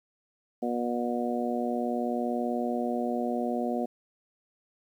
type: harmonic tone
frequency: 120.6 Hz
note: B2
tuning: 41 cents flat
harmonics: 2 / 3 / 4 / 5 / 6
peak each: -30 / -35 / -35 / -35 / -34 dBFS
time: 0.62-3.86 s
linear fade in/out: 10 ms
effects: 10-bit